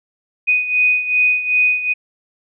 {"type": "beating tone pair", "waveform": "sine", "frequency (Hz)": [2489, 2491.6], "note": ["D#7", "D#7"], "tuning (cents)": [0, 2], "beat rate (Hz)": 2.6, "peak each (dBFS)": [-14, -19], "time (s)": [0.47, 1.94], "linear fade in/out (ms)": 20, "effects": []}